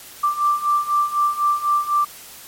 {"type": "beating tone pair", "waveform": "sine", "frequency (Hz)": [1174.7, 1178.7], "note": ["D6", "D6"], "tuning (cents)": [0, 6], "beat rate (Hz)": 4, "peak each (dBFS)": [-21, -18], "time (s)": [0.23, 2.05], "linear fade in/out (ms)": 10, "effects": ["white hiss -40 dBFS RMS until 2.47 s", "MP3 64 kbps"]}